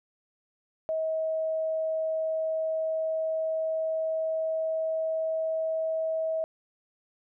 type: tone with pitch glide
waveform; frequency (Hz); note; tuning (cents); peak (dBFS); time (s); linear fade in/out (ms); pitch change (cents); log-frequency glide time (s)
sine; 638 to 642.4; D#5 to E5; +43 to -45; -26; 0.89-6.44; 0; +12; 2.05-6
effects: none